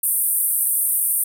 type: band-pass noise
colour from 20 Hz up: pink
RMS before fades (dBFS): -20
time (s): 0.03-1.24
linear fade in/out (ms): 5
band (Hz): 8800 to 15000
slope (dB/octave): 96
effects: none